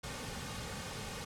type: noise with comb filter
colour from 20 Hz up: pink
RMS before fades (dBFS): -42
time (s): 0.03-1.25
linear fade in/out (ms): 10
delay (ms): 3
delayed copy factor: -0.6
effects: low-pass 9000 Hz 12 dB/octave